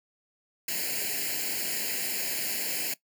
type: noise with comb filter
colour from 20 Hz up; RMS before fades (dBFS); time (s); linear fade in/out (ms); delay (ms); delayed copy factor
white; -31; 0.68-2.94; 5; 0.42; +0.9
effects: noise-tail reverb RT60 0.1 s tail -18 dB re dry + high-pass 200 Hz 12 dB/octave

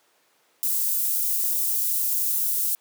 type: high-pass noise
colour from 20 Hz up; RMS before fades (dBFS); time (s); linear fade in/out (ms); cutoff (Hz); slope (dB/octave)
white; -24; 0.63-2.75; 0; 11000; 12
effects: pink hiss -63 dBFS RMS until 2.8 s + high-pass 400 Hz 12 dB/octave

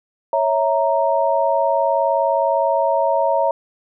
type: chord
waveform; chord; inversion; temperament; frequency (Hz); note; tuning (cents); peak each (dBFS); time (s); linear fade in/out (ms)
sine; A# diminished; first; equal with one note detuned; 554.4 / 653.9 / 932.3; C#5 / E5 / A#5; 0 / -14 / 0; -19; 0.33-3.51; 2
effects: none

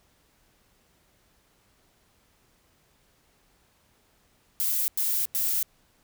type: noise bursts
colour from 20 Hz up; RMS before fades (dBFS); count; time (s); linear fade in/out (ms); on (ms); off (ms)
violet; -26; 3; 4.6-5.628; 0; 280; 94
effects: pink hiss -65 dBFS RMS until 6.03 s

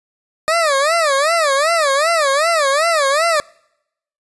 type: tone with vibrato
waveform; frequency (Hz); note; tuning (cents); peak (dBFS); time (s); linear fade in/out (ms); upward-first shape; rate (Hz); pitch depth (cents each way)
20% pulse; 607; D#5; -43; -8; 0.48-3.4; 0; sine; 2.6; 200
effects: noise-tail reverb RT60 0.8 s tail -26 dB re dry + resampled to 24000 Hz

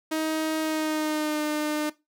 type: tone with pitch glide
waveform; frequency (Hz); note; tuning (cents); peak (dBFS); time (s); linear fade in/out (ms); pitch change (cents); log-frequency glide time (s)
sawtooth; 315.1 to 302.1; D#4 to D4; +22 to +49; -21; 0.11-1.9; 10; -73; 0.6-1.42
effects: noise-tail reverb RT60 0.2 s tail -17 dB re dry

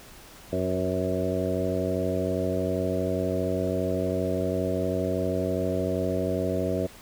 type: harmonic tone with a mistuned harmonic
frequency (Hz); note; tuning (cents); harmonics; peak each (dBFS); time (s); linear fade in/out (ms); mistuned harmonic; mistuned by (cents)
92.5; F#2; 0; 1 / 2 / 3 / 4 / 5 / 6 / 7; -32 / -32 / -32 / -32 / -32 / -32 / -32; 0.52-6.87; 10; 5; +36
effects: pink hiss -48 dBFS RMS until 7.01 s

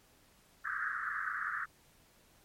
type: band-pass noise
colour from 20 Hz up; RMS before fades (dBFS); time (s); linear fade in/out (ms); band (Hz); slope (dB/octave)
white; -37; 0.64-1.66; 20; 1200 to 1800; 96
effects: pink hiss -65 dBFS RMS until 2.44 s + MP3 64 kbps

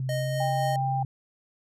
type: tone with pitch glide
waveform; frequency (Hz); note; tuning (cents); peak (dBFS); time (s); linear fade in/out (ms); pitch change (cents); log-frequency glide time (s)
sine; 130.81 to 134.1; C3 to C3; 0 to +43; -27; 0-1.05; 2; +43; 0.11-0.36
type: tone with tremolo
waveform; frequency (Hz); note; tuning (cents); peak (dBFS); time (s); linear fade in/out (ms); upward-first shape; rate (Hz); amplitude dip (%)
square; 619; D#5; -9; -29; 0.09-0.76; 2; sine; 3.9; 30
type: tone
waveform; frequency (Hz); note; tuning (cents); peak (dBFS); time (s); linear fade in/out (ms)
sine; 794; G5; +22; -26; 0.4-1.03; 5
effects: resampled to 32000 Hz

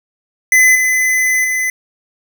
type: tone with level steps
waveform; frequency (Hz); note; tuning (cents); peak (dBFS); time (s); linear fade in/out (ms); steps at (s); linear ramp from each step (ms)
square; 2022; B6; +40; -7 / -12 / -15; 0.52-1.7; 2; 0.75 / 1.44; 5
effects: 7-bit

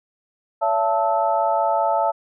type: tone cluster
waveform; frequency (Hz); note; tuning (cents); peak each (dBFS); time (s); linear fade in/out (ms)
sine; 566 / 671 / 880 / 1300; C#5 / E5 / A5 / E6; +36 / +31 / 0 / -24; -25 / -21 / -20 / -28; 0.61-2.12; 20
effects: none

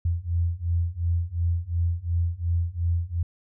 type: beating tone pair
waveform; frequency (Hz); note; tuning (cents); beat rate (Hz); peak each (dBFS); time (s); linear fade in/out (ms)
sine; 84 / 86.8; E2 / F2; +33 / -10; 2.8; -26 / -25; 0.05-3.23; 5
effects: none

